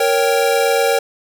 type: chord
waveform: square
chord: G diminished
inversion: first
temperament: equal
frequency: 466.2 / 554.4 / 784 Hz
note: Bb4 / Db5 / G5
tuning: 0 / 0 / 0 cents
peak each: -17 / -18 / -20 dBFS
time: 0-0.99 s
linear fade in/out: 5 ms
effects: none